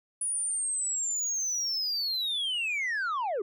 sine linear sweep, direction down, 9820 to 365.3 Hz, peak -25 dBFS, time 0.21-3.42 s, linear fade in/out 5 ms, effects tanh soft clip ceiling -27 dBFS

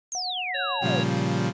sine exponential sweep, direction down, 6700 to 466.5 Hz, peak -28 dBFS, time 0.12-1 s, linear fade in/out 0 ms
sine tone with tremolo, 732 Hz, F#5, 19 cents flat, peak -30 dBFS, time 0.15-0.97 s, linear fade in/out 0 ms, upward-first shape triangle, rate 9.1 Hz, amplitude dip 55%
harmonic tone, 554.4 Hz, C#5, in tune, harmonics 1 / 3 / 5 / 7, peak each -34 / -36 / -33 / -32 dBFS, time 0.54-1.04 s, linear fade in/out 10 ms
30% pulse chord, G half-diminished seventh, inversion first, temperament equal, 116.54 / 138.59 / 174.61 / 196 Hz, Bb2 / Db3 / F3 / G3, 0 / 0 / 0 / 0 cents, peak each -26 dBFS, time 0.81-1.53 s, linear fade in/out 50 ms
effects resampled to 16000 Hz

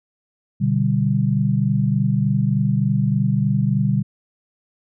sine chord, G major, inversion first, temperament equal, 123.47 / 146.83 / 196 Hz, B2 / D3 / G3, 0 / 0 / 0 cents, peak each -20 dBFS, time 0.6-4.03 s, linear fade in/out 20 ms, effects none

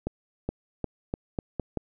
accelerating click train, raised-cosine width 2 ms, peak -15 dBFS, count 7, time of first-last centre 0.07-1.773 s, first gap 420 ms, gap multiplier 0.84, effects none

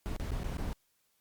brown noise with dropouts, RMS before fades -35 dBFS, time 0.06-0.73 s, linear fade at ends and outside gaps 0 ms, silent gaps 0.163-0.199 / 0.306-0.318 / 0.433-0.443 / 0.57-0.582 s, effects white hiss -74 dBFS RMS until 1.2 s + Opus 48 kbps

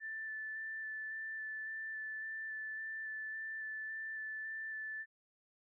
sine tone with vibrato, 1760 Hz, A6, in tune, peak -40 dBFS, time 0-5.06 s, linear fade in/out 50 ms, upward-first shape square, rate 1.8 Hz, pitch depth 9 cents each way, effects none

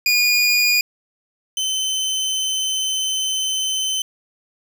25% pulse tone pair in turn, 2442 / 3063 Hz, D#7 / G7, -33 / -41 cents, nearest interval major third, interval 392 cents, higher second, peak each -10 / -16 dBFS, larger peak first, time 0.06-0.81 / 1.57-4.02 s, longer second, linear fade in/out 2 ms, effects none

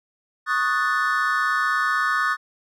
triangle chord, D# half-diminished seventh, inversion third, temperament equal, 1108.7 / 1244.5 / 1480 / 1760 Hz, C#6 / D#6 / F#6 / A6, 0 / 0 / 0 / 0 cents, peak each -25 / -22 / -23 / -23 dBFS, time 0.46-2.37 s, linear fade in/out 50 ms, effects none

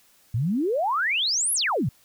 sine exponential two-way sweep, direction up then down, 103.5 to 11490 to 103.5 Hz, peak -21 dBFS, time 0.34-1.89 s, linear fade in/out 5 ms, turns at 1.53 s, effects white hiss -59 dBFS RMS until 2.04 s

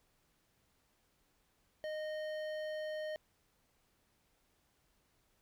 sine tone with hard clipping, 617 Hz, D#5, 15 cents flat, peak -40 dBFS, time 1.84-3.16 s, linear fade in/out 0 ms, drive 12 dB, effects pink hiss -75 dBFS RMS until 5.41 s

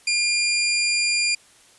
20% pulse tone, 2400 Hz, D7, 37 cents sharp, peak -14 dBFS, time 0.07-1.35 s, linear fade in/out 5 ms, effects white hiss -53 dBFS RMS until 1.78 s + resampled to 24000 Hz

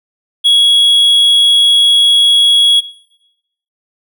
triangle tone, 3335 Hz, G#7, 7 cents sharp, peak -4 dBFS, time 0.44-2.81 s, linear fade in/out 20 ms, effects noise-tail reverb RT60 0.9 s tail -19 dB re dry

